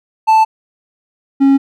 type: tone pair in turn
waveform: triangle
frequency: 880 / 273.8 Hz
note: A5 / C#4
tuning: 0 / -21 cents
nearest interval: octave + minor sixth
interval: 2021 cents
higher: first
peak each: -4 dBFS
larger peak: neither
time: 0.27-0.45 / 1.4-1.58 s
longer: neither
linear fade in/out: 20 ms
effects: none